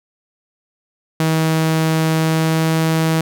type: tone with pitch glide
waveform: sawtooth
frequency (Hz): 159.8 to 161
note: D#3 to E3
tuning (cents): +47 to -41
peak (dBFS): -10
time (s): 1.2-3.21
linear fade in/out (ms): 2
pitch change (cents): +12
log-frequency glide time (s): 2.15-2.76
effects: none